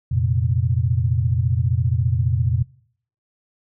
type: chord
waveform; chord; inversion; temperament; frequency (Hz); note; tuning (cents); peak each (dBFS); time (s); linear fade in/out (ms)
sine; F suspended fourth; none; equal with one note detuned; 87.31 / 116 / 130.81; F2 / Bb2 / C3; 0 / -8 / 0; -21 / -20 / -22; 0.11-2.63; 10
effects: noise-tail reverb RT60 0.6 s tail -22 dB re dry